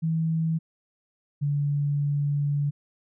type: tone pair in turn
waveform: sine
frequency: 161.8 / 144.15 Hz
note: E3 / D3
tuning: -32 / -32 cents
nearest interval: major second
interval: 200 cents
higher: first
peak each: -22 dBFS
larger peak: neither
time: 0.02-0.59 / 1.41-2.71 s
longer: second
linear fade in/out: 20 ms
effects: none